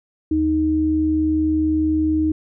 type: tone pair together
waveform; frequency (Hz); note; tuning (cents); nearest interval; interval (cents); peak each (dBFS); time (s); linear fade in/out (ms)
sine; 77.78 / 311.1; D#2 / D#4; 0 / 0; 2 octaves; 2400; -25 / -16; 0.31-2.32; 5
effects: none